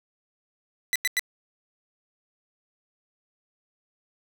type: tone bursts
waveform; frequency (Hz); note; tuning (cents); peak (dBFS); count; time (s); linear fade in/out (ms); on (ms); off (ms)
sawtooth; 1987; B6; +10; -18; 3; 0.93-1.194; 0; 26; 93
effects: none